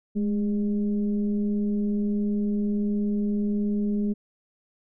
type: tone with frequency modulation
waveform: sine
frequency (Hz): 208.3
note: G#3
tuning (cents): +5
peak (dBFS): -22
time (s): 0.15-4.14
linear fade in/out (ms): 20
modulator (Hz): 199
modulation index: 0.53
effects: none